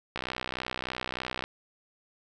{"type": "click train", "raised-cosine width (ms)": 0.3, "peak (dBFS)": -16, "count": 82, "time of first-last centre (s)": [0.16, 1.44], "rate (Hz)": 63.3, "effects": []}